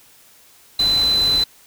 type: tone in noise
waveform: sine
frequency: 4025 Hz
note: B7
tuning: 32 cents sharp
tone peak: -14 dBFS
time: 0.79-1.44 s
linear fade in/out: 5 ms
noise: pink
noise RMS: -29 dBFS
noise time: 0.79-1.44 s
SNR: +12 dB
effects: white hiss -50 dBFS RMS until 1.66 s